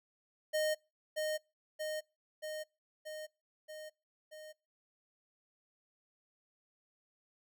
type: tone with echo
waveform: square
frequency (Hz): 617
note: D#5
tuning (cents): -15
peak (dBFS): -31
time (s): 0.53-0.75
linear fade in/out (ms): 20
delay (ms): 630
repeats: 6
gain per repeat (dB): -3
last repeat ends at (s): 4.53
effects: noise-tail reverb RT60 0.3 s tail -26 dB re dry